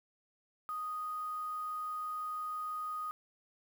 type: tone with quantisation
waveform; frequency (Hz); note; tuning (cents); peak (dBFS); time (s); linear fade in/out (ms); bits
sine; 1243; D#6; -2; -36; 0.69-3.11; 0; 9
effects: none